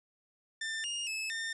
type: tone with pitch steps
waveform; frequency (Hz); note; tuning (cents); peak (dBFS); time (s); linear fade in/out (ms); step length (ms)
sawtooth; 1789 / 2841 / 2601 / 1811; A6 / F7 / E7 / A6; +28 / +29 / -24 / +49; -31; 0.61-1.53; 5; 230
effects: resampled to 22050 Hz + 12-bit